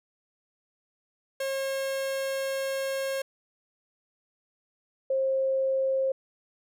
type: tone pair in turn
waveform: 45% pulse / sine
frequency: 540 / 532.6 Hz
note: C#5 / C5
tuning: -45 / +31 cents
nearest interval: unison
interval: 24 cents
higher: first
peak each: -28 / -23 dBFS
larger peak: second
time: 1.4-3.22 / 5.1-6.12 s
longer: first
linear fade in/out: 5 ms
effects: none